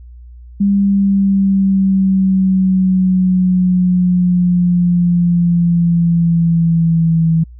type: exponential sweep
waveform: sine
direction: down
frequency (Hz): 200 to 162.5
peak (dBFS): -9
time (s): 0.6-7.44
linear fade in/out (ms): 10
effects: added 60 Hz sine -33 dBFS peak until 7.59 s